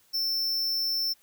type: tone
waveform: square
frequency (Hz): 5360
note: E8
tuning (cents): +28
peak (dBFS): -26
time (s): 0.13-1.14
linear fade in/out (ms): 20
effects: white hiss -63 dBFS RMS until 1.22 s